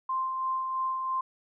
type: tone with tremolo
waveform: sine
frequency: 1046.5 Hz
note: C6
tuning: in tune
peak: -26 dBFS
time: 0.09-1.21 s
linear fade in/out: 5 ms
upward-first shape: sine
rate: 3 Hz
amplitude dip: 35%
effects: none